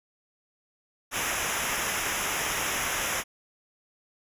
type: noise with comb filter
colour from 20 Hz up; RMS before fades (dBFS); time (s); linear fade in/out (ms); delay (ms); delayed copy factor
pink; -29; 1.11-3.24; 50; 0.23; -0.8
effects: resampled to 32000 Hz